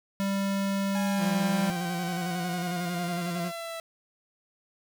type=tone; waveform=square; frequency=196.7 Hz; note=G3; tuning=6 cents sharp; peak=-26 dBFS; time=0.2-1.7 s; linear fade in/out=0 ms
type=exponential sweep; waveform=sawtooth; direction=down; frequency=830.6 to 659.3 Hz; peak=-31 dBFS; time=0.95-3.8 s; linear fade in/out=2 ms
type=tone with vibrato; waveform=40% pulse; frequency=174.61 Hz; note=F3; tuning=in tune; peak=-29 dBFS; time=1.17-3.52 s; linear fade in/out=50 ms; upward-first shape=square; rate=11 Hz; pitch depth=40 cents each way
effects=8-bit